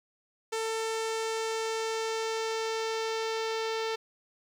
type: tone with low-pass filter sweep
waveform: sawtooth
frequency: 446.5 Hz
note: A4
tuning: 25 cents sharp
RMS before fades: -32 dBFS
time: 0.52-3.96 s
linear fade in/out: 10 ms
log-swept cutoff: 8500 to 4700 Hz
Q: 1.5
effects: 10-bit